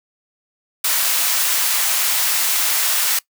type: high-pass noise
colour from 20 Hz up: white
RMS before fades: -18 dBFS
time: 0.84-3.19 s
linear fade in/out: 5 ms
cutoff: 860 Hz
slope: 12 dB/octave
effects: noise-tail reverb RT60 0.1 s tail -21 dB re dry